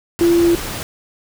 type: tone in noise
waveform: sine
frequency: 341.3 Hz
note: F4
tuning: 40 cents flat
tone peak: -10 dBFS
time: 0.21-0.55 s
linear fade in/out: 0 ms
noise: pink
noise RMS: -26 dBFS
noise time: 0.19-0.83 s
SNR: +13 dB
effects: none